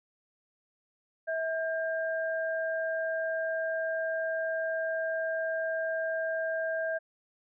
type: tone pair together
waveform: sine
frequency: 647.9 / 1600 Hz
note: E5 / G6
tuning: -30 / +35 cents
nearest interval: octave + major third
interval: 1565 cents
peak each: -30 / -34 dBFS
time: 1.27-6.99 s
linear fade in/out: 20 ms
effects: none